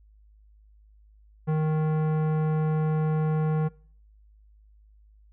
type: tone with tanh clipping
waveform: sine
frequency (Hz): 155.56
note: D#3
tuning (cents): 0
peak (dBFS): -24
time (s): 1.47-3.69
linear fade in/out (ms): 20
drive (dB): 16
effects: noise-tail reverb RT60 0.5 s tail -23 dB re dry + added 52 Hz sine -53 dBFS peak until 5.32 s